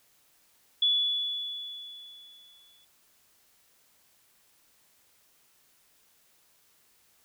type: tone with exponential decay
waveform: sine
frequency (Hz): 3426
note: A7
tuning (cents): -47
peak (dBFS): -20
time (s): 0.82-2.85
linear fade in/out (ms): 5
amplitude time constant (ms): 440
effects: white hiss -65 dBFS RMS until 7.24 s